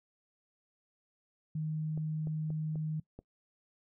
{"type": "tone", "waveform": "sine", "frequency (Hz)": 155.56, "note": "D#3", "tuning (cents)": 0, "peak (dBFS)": -32, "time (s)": [1.55, 3], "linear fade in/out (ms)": 5}
{"type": "clicks", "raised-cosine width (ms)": 2, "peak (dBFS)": -33, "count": 5, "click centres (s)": [1.976, 2.272, 2.504, 2.757, 3.19]}
{"effects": ["noise-tail reverb RT60 0.1 s tail -21 dB re dry"]}